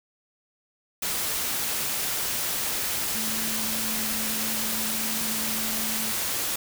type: tone in noise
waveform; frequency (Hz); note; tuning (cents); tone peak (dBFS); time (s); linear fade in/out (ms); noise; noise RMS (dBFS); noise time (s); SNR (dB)
sine; 220; A3; 0; -35; 3.15-6.12; 5; white; -28; 1.02-6.56; -10
effects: none